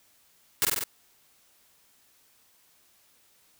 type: noise with echo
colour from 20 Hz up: white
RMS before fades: -23 dBFS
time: 0.62-0.65 s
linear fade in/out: 0 ms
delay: 47 ms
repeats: 4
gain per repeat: -2 dB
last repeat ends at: 0.838 s
effects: white hiss -63 dBFS RMS until 3.59 s